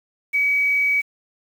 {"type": "tone", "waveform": "sine", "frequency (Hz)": 2271, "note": "C#7", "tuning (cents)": 41, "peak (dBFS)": -16, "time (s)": [0.33, 1.02], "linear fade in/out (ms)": 20, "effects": ["7-bit"]}